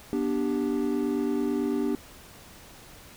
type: chord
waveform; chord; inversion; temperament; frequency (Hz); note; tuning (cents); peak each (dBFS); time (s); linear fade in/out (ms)
triangle; G major; first; just; 245 / 294 / 392; B3 / D4 / G4; -14 / +2 / 0; -27 / -26 / -28; 0.13-1.95; 0
effects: pink hiss -49 dBFS RMS until 3.16 s